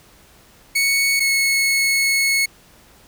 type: tone pair in turn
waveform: sawtooth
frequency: 2217 / 2192 Hz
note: C#7 / C#7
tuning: 0 / -20 cents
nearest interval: unison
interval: 20 cents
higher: first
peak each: -12 dBFS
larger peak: neither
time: 0.75-1.2 / 1.2-2.46 s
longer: second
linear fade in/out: 10 ms
effects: pink hiss -50 dBFS RMS until 3.07 s